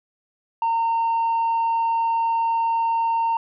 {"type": "tone with tanh clipping", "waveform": "sine", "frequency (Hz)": 916, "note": "A#5", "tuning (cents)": -31, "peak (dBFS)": -19, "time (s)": [0.62, 3.37], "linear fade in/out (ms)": 2, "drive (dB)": 1, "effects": []}